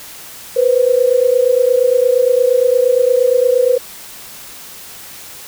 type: tone pair together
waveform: sine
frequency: 486.4 / 515 Hz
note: B4 / C5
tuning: -26 / -28 cents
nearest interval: minor second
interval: 98 cents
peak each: -12 dBFS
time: 0.56-3.78 s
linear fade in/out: 10 ms
effects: white hiss -34 dBFS RMS until 5.47 s